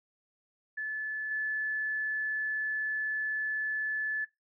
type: tone with level steps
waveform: sine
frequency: 1732 Hz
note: A6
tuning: 28 cents flat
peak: -32 / -29 dBFS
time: 0.77-4.25 s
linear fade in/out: 10 ms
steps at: 1.31 s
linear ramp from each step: 2 ms
effects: noise-tail reverb RT60 0.2 s tail -19 dB re dry